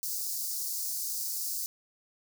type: high-pass noise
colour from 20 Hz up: white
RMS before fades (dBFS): -34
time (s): 0.03-1.66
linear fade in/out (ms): 0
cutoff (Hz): 4600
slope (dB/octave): 48
effects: none